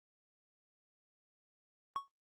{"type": "tone with exponential decay", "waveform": "triangle", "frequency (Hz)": 1108.7, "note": "C#6", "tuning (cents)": 0, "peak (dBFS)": -29, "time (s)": [1.96, 2.08], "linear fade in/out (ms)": 0, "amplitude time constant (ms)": 26, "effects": ["noise-tail reverb RT60 0.2 s tail -24 dB re dry", "Opus 32 kbps"]}